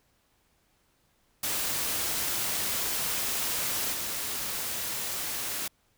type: noise with level steps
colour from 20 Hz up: white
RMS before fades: -30 / -33 dBFS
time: 1.43-5.68 s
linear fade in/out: 5 ms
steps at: 3.92 s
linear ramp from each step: 10 ms
effects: pink hiss -69 dBFS RMS until 5.97 s